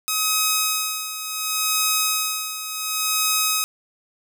5% pulse tone with tremolo, 1268 Hz, D#6, 32 cents sharp, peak -6 dBFS, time 0.08-3.64 s, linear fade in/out 0 ms, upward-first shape sine, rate 0.69 Hz, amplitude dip 70%, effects none

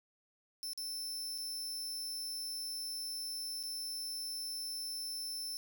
sawtooth tone with dropouts, 5320 Hz, E8, 15 cents sharp, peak -36 dBFS, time 0.63-5.57 s, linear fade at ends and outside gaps 0 ms, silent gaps 0.733-0.776 / 1.379-1.384 / 3.629-3.636 s, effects 11-bit

